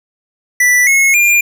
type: tone with pitch steps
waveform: square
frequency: 1973 / 2177 / 2401 Hz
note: B6 / C#7 / D7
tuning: -2 / -32 / +38 cents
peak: -8 dBFS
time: 0.6-1.41 s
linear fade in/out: 5 ms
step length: 270 ms
effects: none